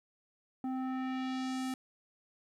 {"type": "tone with low-pass filter sweep", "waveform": "square", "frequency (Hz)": 259.6, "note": "C4", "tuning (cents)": -13, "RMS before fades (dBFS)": -36, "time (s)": [0.64, 1.74], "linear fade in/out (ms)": 2, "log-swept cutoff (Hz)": [750, 12000], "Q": 1.1, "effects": ["12-bit"]}